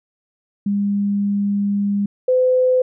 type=tone pair in turn; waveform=sine; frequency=202 / 509 Hz; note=G#3 / C5; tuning=-48 / -48 cents; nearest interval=octave + major third; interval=1600 cents; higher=second; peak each=-16 / -12 dBFS; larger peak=second; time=0.66-2.06 / 2.28-2.82 s; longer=first; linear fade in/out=5 ms; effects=none

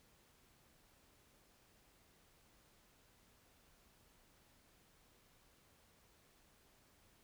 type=silence; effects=pink hiss -70 dBFS RMS until 7.23 s

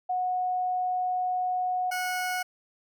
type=tone pair in turn; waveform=sine / 20% pulse; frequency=732 / 732 Hz; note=F#5 / F#5; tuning=-19 / -19 cents; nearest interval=unison; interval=0 cents; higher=neither; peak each=-25 / -23 dBFS; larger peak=second; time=0.09-1.91 / 1.91-2.43 s; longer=first; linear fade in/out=10 ms; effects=none

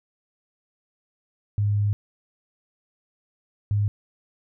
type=tone pair in turn; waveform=sine; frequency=103 / 103 Hz; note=G#2 / G#2; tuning=-14 / -14 cents; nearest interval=unison; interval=0 cents; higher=neither; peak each=-19 dBFS; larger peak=neither; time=1.58-1.93 / 3.71-3.88 s; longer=first; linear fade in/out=0 ms; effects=none

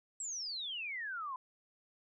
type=exponential sweep; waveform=sine; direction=down; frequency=7902 to 999 Hz; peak=-38 dBFS; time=0.2-1.36 s; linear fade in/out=2 ms; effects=none

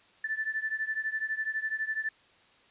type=beating tone pair; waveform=sine; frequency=1754 / 1766 Hz; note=A6 / A6; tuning=-6 / +6 cents; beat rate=12 Hz; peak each=-32 / -34 dBFS; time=0.24-2.09 s; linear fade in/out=5 ms; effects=white hiss -61 dBFS RMS until 2.7 s + resampled to 8000 Hz

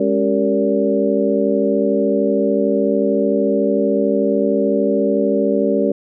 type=tone cluster; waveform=sine; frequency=206.2 / 277 / 387.9 / 461.4 / 573 Hz; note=G#3 / C#4 / G4 / A#4 / D5; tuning=-12 / -1 / -18 / -18 / -43 cents; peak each=-20 dBFS; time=0-5.92 s; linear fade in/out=5 ms; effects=none

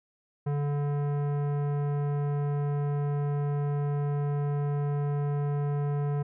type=tone with tanh clipping; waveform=sine; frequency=144.4 Hz; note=D3; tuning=29 cents flat; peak=-28 dBFS; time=0.46-6.23 s; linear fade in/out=10 ms; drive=16 dB; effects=none

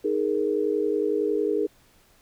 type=chord; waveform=sine; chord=D# suspended fourth; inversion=none; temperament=equal; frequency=311.1 / 415.3 / 466.2 Hz; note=D#4 / G#4 / A#4; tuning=0 / 0 / 0 cents; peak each=-28 / -24 / -27 dBFS; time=0.04-1.67 s; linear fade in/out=10 ms; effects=pink hiss -59 dBFS RMS until 2.21 s

